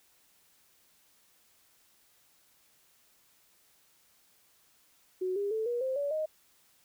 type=tone with pitch steps; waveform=sine; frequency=370 / 403.5 / 440 / 479.8 / 523.3 / 570.6 / 622.3 Hz; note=F#4 / G#4 / A4 / A#4 / C5 / C#5 / D#5; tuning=0 / -50 / 0 / +50 / 0 / +50 / 0 cents; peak=-29 dBFS; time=5.21-6.26 s; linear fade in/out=10 ms; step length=150 ms; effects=white hiss -66 dBFS RMS until 6.84 s